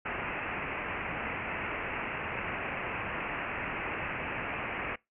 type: low-pass noise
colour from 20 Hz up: white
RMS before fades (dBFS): -36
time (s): 0.05-4.96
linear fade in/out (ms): 10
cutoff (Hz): 2700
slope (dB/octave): 96
effects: noise-tail reverb RT60 0.2 s tail -23 dB re dry